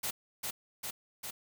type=noise with echo; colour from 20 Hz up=white; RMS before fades=-35 dBFS; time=0.03-0.11 s; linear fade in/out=10 ms; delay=400 ms; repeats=3; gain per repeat=-2 dB; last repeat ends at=1.31 s; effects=none